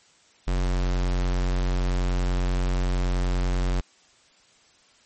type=tone; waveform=square; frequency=45.23 Hz; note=F#1; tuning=39 cents flat; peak=-22 dBFS; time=0.47-3.81 s; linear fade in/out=10 ms; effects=white hiss -58 dBFS RMS until 5.05 s + MP3 32 kbps